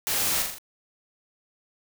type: noise with echo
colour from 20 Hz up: white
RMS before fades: -27 dBFS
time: 0.07-0.42 s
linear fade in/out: 0 ms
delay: 41 ms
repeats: 4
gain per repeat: -4 dB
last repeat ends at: 0.584 s
effects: none